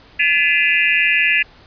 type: tone cluster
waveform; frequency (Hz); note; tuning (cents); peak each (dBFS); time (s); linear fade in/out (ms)
sine; 1720 / 2026 / 2399 / 2563 / 2764; A6 / B6 / D7 / E7 / F7; -40 / +44 / +36 / -49 / -19; -19; 0.19-1.43; 10
effects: pink hiss -46 dBFS RMS until 1.66 s + resampled to 11025 Hz